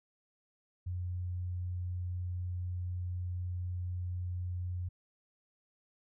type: tone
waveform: sine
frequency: 89.6 Hz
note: F2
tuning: 45 cents sharp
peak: -34 dBFS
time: 0.86-4.89 s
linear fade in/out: 10 ms
effects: none